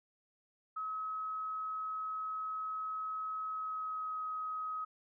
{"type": "tone with pitch glide", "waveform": "sine", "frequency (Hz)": [1280, 1266], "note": ["D#6", "D#6"], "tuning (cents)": [49, 30], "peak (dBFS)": -36, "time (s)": [0.76, 4.85], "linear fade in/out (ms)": 10, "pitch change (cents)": -19, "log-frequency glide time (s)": [3.48, 4.23], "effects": []}